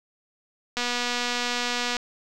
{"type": "click train", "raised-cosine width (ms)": 0.2, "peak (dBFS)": -10, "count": 292, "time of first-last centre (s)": [0.77, 1.968], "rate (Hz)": 243, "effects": []}